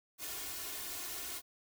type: noise with comb filter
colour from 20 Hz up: white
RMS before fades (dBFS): -42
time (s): 0.18-1.42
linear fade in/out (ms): 50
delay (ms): 2.8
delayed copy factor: +0.8
effects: none